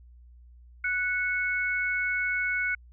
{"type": "tone pair together", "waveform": "sine", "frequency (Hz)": [1480, 2206], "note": ["F#6", "C#7"], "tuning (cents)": [0, -9], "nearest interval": "perfect fifth", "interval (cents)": 691, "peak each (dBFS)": -28, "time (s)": [0.84, 2.75], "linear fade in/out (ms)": 5, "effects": ["added 60 Hz sine -49 dBFS peak until 2.92 s"]}